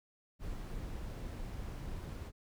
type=noise; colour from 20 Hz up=brown; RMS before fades=-42 dBFS; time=0.39-2.32 s; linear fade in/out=50 ms; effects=none